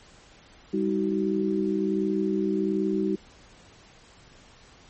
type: tone cluster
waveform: sine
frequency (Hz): 198.6 / 316.8 / 378.1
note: G3 / D#4 / F#4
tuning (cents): +23 / +31 / +38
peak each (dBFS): -27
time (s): 0.73-3.16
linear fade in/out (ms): 10
effects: pink hiss -53 dBFS RMS until 4.89 s + MP3 32 kbps